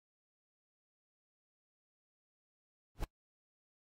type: noise with exponential growth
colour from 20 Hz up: brown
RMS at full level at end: -31 dBFS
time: 2.95-3.04 s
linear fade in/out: 1 ms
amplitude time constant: 19 ms
effects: noise-tail reverb RT60 0.1 s tail -24 dB re dry + AAC 48 kbps